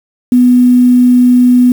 sine tone with quantisation, 247.6 Hz, B3, 5 cents sharp, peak -3 dBFS, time 0.32-1.72 s, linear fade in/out 2 ms, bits 5, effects none

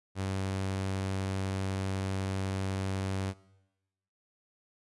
sawtooth tone, 96 Hz, G2, 36 cents flat, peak -27 dBFS, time 0.15-3.34 s, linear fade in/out 50 ms, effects noise-tail reverb RT60 1.0 s tail -21 dB re dry + resampled to 24000 Hz

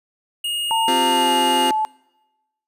square tone, 2857 Hz, F7, 39 cents sharp, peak -22 dBFS, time 0.44-1.7 s, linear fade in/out 5 ms
sine tone with pitch glide, 900 to 866.8 Hz, A5 to A5, +39 to -26 cents, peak -17 dBFS, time 0.71-1.85 s, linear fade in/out 0 ms, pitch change -65 cents, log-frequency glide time 1.08-1.31 s
sawtooth chord, C suspended fourth, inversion none, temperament just, 261.6 / 348.8 / 392.4 Hz, C4 / F4 / G4, 0 / -2 / +2 cents, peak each -19 / -20 / -24 dBFS, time 0.88-1.71 s, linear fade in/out 2 ms
effects noise-tail reverb RT60 1.0 s tail -25 dB re dry + resampled to 32000 Hz

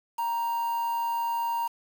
triangle tone with quantisation, 932.3 Hz, A#5, in tune, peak -24 dBFS, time 0.18-1.68 s, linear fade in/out 10 ms, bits 7, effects none

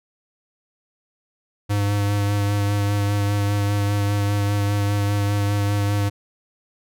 square tone with vibrato, 101.8 Hz, G#2, 34 cents flat, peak -19 dBFS, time 1.69-6.1 s, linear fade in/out 20 ms, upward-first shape sine, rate 5 Hz, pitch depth 16 cents each way, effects none

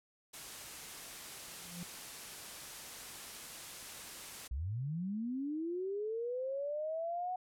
white noise, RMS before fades -47 dBFS, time 0.33-4.48 s, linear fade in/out 10 ms
triangle tone with exponential growth, 174 Hz, F3, 6 cents flat, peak -37 dBFS, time 1.47-1.83 s, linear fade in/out 0 ms, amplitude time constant 78 ms
sine linear sweep, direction up, 56.1 to 743 Hz, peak -35 dBFS, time 4.51-7.36 s, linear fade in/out 5 ms
effects low-pass 12000 Hz 12 dB/octave

